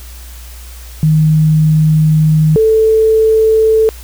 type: tone pair in turn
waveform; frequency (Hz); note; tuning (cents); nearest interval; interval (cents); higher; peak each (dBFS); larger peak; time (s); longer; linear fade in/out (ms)
sine; 155.56 / 440.8; D#3 / A4; 0 / +3; octave + tritone; 1803; second; -6; neither; 1.03-2.56 / 2.56-3.89; first; 0
effects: added 60 Hz sine -29 dBFS peak until 4.03 s + white hiss -37 dBFS RMS until 4.03 s